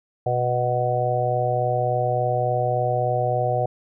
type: harmonic tone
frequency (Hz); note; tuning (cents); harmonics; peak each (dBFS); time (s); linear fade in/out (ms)
123.47; B2; 0; 1 / 3 / 4 / 5 / 6; -25 / -33 / -26 / -25 / -24; 0.26-3.66; 5
effects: none